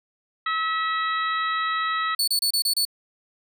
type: harmonic tone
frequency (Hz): 646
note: E5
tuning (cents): -35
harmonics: 2 / 3 / 4 / 5 / 6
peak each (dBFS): -24 / -28 / -39 / -39 / -33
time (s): 0.46-2.15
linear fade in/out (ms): 5
type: tone bursts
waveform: sawtooth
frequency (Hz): 4448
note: C#8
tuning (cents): +5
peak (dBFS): -17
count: 6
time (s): 2.19-2.852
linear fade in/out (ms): 5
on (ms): 87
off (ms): 28
effects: none